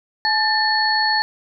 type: tone cluster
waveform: sine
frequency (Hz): 856 / 1785 / 4383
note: A5 / A6 / C#8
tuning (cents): -48 / +24 / -20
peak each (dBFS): -20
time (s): 0.25-1.22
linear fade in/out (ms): 0
effects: none